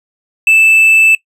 triangle tone, 2637 Hz, E7, in tune, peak -3 dBFS, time 0.47-1.15 s, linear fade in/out 2 ms, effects noise-tail reverb RT60 0.1 s tail -20 dB re dry + resampled to 32000 Hz

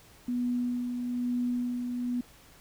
sine tone with tremolo, 244.9 Hz, B3, 14 cents flat, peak -26 dBFS, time 0.28-2.21 s, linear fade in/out 5 ms, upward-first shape sine, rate 1.1 Hz, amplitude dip 40%, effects pink hiss -56 dBFS RMS until 2.6 s

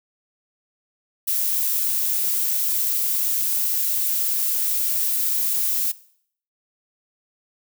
violet noise, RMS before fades -22 dBFS, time 1.27-5.92 s, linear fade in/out 10 ms, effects noise-tail reverb RT60 0.6 s tail -19 dB re dry

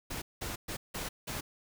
pink noise bursts at uneven times, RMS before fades -38 dBFS, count 5, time 0.1-0.22 / 0.41-0.56 / 0.68-0.77 / 0.94-1.09 / 1.27-1.41 s, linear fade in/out 10 ms, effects none

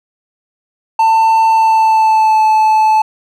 triangle tone with pitch glide, 893 to 869.6 Hz, A5 to A5, +25 to -21 cents, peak -5 dBFS, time 0.99-3.02 s, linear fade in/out 5 ms, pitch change -46 cents, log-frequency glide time 1.49-2.43 s, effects none

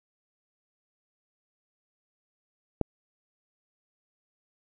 click, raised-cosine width 2 ms, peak -11 dBFS, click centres 2.813 s, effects none

